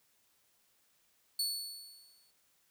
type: tone with exponential decay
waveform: sawtooth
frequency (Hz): 4435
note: C#8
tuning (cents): 0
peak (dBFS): -27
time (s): 1.39-2.31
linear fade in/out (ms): 5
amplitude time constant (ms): 200
effects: white hiss -72 dBFS RMS until 2.7 s